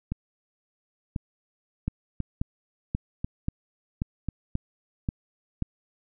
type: two click trains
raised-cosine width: 5 ms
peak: -14 / -16 dBFS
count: 8 / 5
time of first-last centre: 1.88-5.623 / 0.12-4.287 s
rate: 1.87 / 0.96 Hz
effects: none